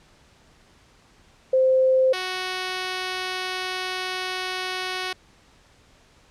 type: tone pair in turn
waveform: sine / 5% pulse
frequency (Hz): 521 / 370.2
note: C5 / F#4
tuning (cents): -7 / +1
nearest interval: tritone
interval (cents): 592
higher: first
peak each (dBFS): -15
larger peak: neither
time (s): 1.53-2.13 / 2.13-5.13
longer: second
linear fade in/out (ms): 5
effects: pink hiss -56 dBFS RMS until 6.3 s + low-pass 7000 Hz 12 dB/octave